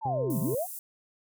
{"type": "linear two-way sweep", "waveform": "sine", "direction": "down then up", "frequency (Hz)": [921, 131.2, 779], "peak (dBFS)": -27, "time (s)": [0.01, 0.67], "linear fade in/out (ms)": 50, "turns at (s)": 0.4}
{"type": "harmonic tone", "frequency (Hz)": 130.81, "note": "C3", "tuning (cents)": 0, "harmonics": [1, 2, 3, 4, 5, 7, 8], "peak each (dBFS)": [-32, -42, -44, -45, -45, -51, -50], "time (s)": [0.05, 0.55], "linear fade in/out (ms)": 5}
{"type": "high-pass noise", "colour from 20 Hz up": "pink", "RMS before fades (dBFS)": -40, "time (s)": [0.3, 0.79], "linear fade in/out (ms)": 2, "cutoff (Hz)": 9200, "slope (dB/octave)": 24}
{"effects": []}